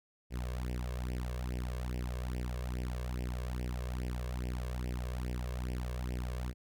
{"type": "tone with flanger", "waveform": "sawtooth", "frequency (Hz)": 61.74, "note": "B1", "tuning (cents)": 0, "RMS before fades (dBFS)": -37, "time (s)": [0.3, 6.54], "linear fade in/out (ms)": 50, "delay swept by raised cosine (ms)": [0.37, 1.87], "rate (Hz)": 2.4, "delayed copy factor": 0.85, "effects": []}